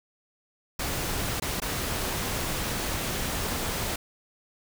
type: noise with dropouts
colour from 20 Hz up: pink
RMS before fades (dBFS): -30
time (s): 0.79-3.96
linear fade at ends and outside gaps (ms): 5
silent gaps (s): 1.4-1.42 / 1.602-1.618
effects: none